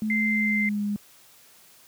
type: tone with pitch glide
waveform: sine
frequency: 215.6 to 205.6 Hz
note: A3 to G#3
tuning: -35 to -17 cents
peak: -24 dBFS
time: 0.02-0.96 s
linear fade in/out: 0 ms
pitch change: -82 cents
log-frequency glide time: 0.26-0.83 s
type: tone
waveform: sine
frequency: 2084 Hz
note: C7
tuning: 7 cents flat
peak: -23 dBFS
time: 0.1-0.69 s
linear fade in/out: 2 ms
effects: white hiss -54 dBFS RMS until 1.87 s + high-pass 80 Hz 12 dB/octave